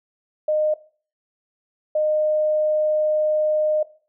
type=tone pair in turn; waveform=sine; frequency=613 / 613 Hz; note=D#5 / D#5; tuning=-26 / -26 cents; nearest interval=unison; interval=0 cents; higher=neither; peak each=-17 dBFS; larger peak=neither; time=0.48-0.74 / 1.95-3.83 s; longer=second; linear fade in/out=5 ms; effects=noise-tail reverb RT60 0.4 s tail -17 dB re dry